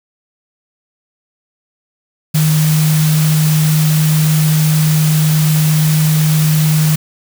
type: tone in noise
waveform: sine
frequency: 154.7 Hz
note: D#3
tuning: 10 cents flat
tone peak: -9 dBFS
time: 2.34-6.96 s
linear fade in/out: 10 ms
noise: white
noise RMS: -21 dBFS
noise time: 2.34-6.96 s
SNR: +9 dB
effects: none